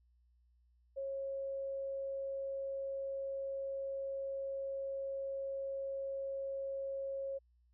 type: tone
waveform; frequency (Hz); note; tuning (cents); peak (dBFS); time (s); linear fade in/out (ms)
sine; 545; C#5; -29; -37; 0.96-7.39; 20
effects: added 60 Hz sine -67 dBFS peak until 7.73 s